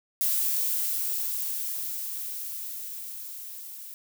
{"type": "noise with level ramp", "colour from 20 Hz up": "violet", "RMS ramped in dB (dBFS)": [-25, -42], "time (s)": [0.21, 3.94], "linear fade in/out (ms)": 0, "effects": []}